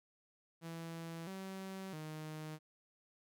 sawtooth tone with pitch steps, 165.5 / 191.2 / 155.2 Hz, E3 / G3 / D#3, +7 / -43 / -4 cents, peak -40 dBFS, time 0.61-2.59 s, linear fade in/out 50 ms, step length 660 ms, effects none

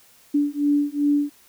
sine beating tone pair, 288.6 / 291.2 Hz, D4 / D4, -30 / -15 cents, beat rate 2.6 Hz, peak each -21 / -21 dBFS, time 0.34-1.3 s, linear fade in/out 10 ms, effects white hiss -54 dBFS RMS until 1.48 s

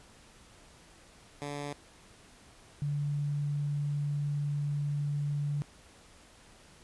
10% pulse / sine tone pair in turn, 144.4 / 145.09 Hz, D3 / D3, -29 / -21 cents, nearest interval unison, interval 8 cents, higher second, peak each -28 / -29 dBFS, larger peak first, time 1.42-1.73 / 2.82-5.62 s, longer second, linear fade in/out 0 ms, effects pink hiss -57 dBFS RMS until 6.83 s + resampled to 24000 Hz

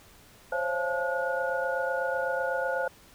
sine tone cluster, 526 / 554 / 687 / 865 / 1446 Hz, C5 / C#5 / F5 / A5 / F#6, +9 / -1 / -29 / -30 / -40 cents, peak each -30 / -35 / -35 / -35 / -32 dBFS, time 0.52-2.88 s, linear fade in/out 5 ms, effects pink hiss -55 dBFS RMS until 3.14 s

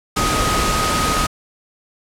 sine tone in noise, 1253 Hz, D#6, 12 cents sharp, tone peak -20 dBFS, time 0.16-1.27 s, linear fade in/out 10 ms, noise pink, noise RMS -19 dBFS, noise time 0.16-1.27 s, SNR -4 dB, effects low-pass 10000 Hz 12 dB/octave

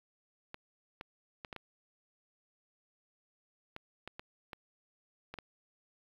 clicks, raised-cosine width 0.3 ms, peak -26 dBFS, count 11, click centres 0.544 / 1.011 / 1.448 / 1.528 / 1.563 / 3.764 / 4.076 / 4.195 / 4.532 / 5.34 / 5.387 s, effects low-pass 4000 Hz 12 dB/octave + 9-bit

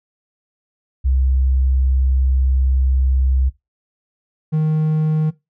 sine / triangle tone pair in turn, 65.41 / 155.57 Hz, C2 / D#3, 0 / 0 cents, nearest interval octave + minor third, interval 1500 cents, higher second, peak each -13 / -12 dBFS, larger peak second, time 1.04-3.5 / 4.52-5.31 s, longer first, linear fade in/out 20 ms, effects noise-tail reverb RT60 0.2 s tail -19 dB re dry

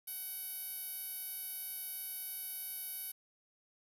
10% pulse tone with band-pass filter, 753 Hz, F#5, 30 cents sharp, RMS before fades -43 dBFS, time 0.07-3.12 s, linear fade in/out 10 ms, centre 12000 Hz, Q 4.2, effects 10-bit

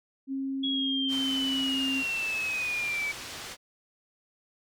sine tone with pitch glide, 270 to 267.5 Hz, C#4 to C4, -45 to +38 cents, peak -29 dBFS, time 0.27-2.04 s, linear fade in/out 50 ms, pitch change -17 cents, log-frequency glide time 0.61-1.33 s
sine linear sweep, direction down, 3342 to 2279 Hz, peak -28 dBFS, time 0.63-3.12 s, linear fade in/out 10 ms
white low-pass noise, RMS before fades -41 dBFS, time 1.08-3.57 s, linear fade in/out 50 ms, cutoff 5500 Hz, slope 12 dB/octave
effects none

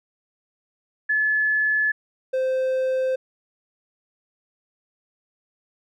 sine / triangle tone pair in turn, 1721 / 520 Hz, A6 / C5, -39 / -11 cents, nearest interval octave + major sixth, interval 2072 cents, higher first, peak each -18 dBFS, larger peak neither, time 1.09-1.92 / 2.33-3.16 s, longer neither, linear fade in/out 10 ms, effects none

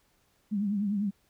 sine tone with vibrato, 203.7 Hz, G#3, 33 cents flat, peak -26 dBFS, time 0.51-1.11 s, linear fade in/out 20 ms, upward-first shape triangle, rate 10 Hz, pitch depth 100 cents each way, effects pink hiss -69 dBFS RMS until 1.29 s

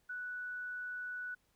sine tone, 1480 Hz, F#6, in tune, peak -39 dBFS, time 0.09-1.35 s, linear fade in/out 10 ms, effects pink hiss -75 dBFS RMS until 1.55 s

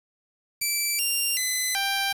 10% pulse tone with pitch steps, 2327 / 2785 / 2019 / 788 Hz, D7 / F7 / B6 / G5, -17 / -5 / +38 / +9 cents, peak -15 dBFS, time 0.61-2.13 s, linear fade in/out 10 ms, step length 380 ms, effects 7-bit

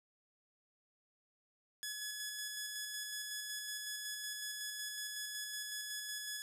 10% pulse tone with tremolo, 1697 Hz, G#6, 37 cents sharp, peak -31 dBFS, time 1.83-6.42 s, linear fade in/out 0 ms, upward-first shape square, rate 5.4 Hz, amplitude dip 25%, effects none

